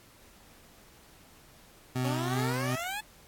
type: tone with tremolo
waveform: 25% pulse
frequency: 127.2 Hz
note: C3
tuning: 48 cents flat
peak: -24 dBFS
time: 1.95-2.76 s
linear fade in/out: 10 ms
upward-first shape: sine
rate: 2.7 Hz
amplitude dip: 35%
type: exponential sweep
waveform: 15% pulse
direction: up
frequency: 270.8 to 871 Hz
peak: -27 dBFS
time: 2.04-3.01 s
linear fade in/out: 10 ms
effects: pink hiss -57 dBFS RMS until 3.27 s + AAC 64 kbps